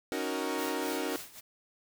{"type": "chord", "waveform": "sawtooth", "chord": "D# minor seventh", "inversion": "third", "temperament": "equal", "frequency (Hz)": [277.2, 311.1, 370, 466.2], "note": ["C#4", "D#4", "F#4", "A#4"], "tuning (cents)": [0, 0, 0, 0], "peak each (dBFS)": -33, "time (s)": [0.12, 1.16], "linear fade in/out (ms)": 0}
{"type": "noise with tremolo", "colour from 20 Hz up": "white", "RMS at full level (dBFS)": -42, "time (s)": [0.57, 1.41], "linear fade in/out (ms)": 20, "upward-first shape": "sine", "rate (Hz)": 3.7, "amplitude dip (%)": 80}
{"effects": []}